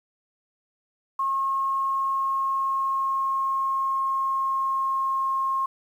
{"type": "tone with pitch glide", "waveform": "sine", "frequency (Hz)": [1081, 1072.3], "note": ["C#6", "C6"], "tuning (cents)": [-44, 42], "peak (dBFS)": -22, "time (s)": [1.19, 5.66], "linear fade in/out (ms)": 5, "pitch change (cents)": -14, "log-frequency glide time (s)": [1.95, 5.31], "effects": ["9-bit"]}